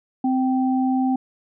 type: tone pair together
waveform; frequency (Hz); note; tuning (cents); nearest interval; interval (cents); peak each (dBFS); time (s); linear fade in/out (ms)
sine; 259.6 / 777.9; C4 / G5; -13 / -14; octave + perfect fifth; 1899; -18 / -25; 0.24-1.16; 5
effects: none